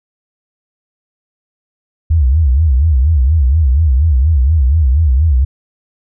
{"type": "tone with vibrato", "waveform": "sine", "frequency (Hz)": 71.8, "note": "D2", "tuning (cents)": -39, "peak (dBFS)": -7, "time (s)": [2.1, 5.45], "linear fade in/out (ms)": 10, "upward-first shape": "sine", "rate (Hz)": 4.2, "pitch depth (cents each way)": 250, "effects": []}